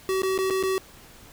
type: tone with dropouts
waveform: square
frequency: 380 Hz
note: F#4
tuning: 46 cents sharp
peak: -23 dBFS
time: 0.09-0.78 s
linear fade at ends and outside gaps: 0 ms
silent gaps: 0.219-0.233 / 0.378-0.388 / 0.5-0.506 / 0.628-0.636 s
effects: pink hiss -49 dBFS RMS until 1.32 s